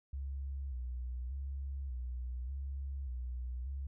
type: tone with vibrato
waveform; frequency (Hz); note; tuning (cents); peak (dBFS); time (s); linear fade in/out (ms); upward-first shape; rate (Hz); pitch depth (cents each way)
sine; 65; C2; -11; -37; 0.13-3.87; 5; square; 0.85; 84
effects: none